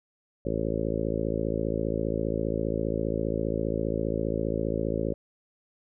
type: harmonic tone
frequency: 55 Hz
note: A1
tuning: in tune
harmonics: 1 / 2 / 3 / 4 / 5 / 6 / 7 / 8 / 9 / 10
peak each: -35 / -35 / -35 / -35 / -35 / -35 / -35 / -35 / -35 / -35 dBFS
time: 0.45-5.14 s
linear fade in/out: 5 ms
effects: none